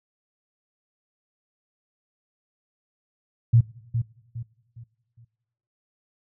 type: tone with echo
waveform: sine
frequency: 116.54 Hz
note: A#2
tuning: in tune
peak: -12 dBFS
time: 3.53-3.61 s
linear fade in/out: 10 ms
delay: 410 ms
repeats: 4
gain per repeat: -9 dB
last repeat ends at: 5.25 s
effects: noise-tail reverb RT60 1.0 s tail -21 dB re dry